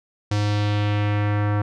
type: tone with low-pass filter sweep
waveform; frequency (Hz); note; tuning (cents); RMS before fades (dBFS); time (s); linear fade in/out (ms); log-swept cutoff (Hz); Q
square; 103.83; G#2; 0; -21; 0.31-1.62; 5; 5700 to 1400; 1.6
effects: none